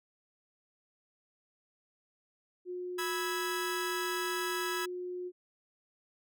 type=tone; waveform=sine; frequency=360 Hz; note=F#4; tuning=47 cents flat; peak=-36 dBFS; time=2.65-5.32 s; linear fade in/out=50 ms
type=chord; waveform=sawtooth; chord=E major; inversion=second; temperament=equal with one note detuned; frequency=987.8 / 1304.9 / 1661.2 Hz; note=B5 / E6 / G#6; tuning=0 / -18 / 0 cents; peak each=-35 / -35 / -34 dBFS; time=2.98-4.86 s; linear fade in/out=10 ms
effects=none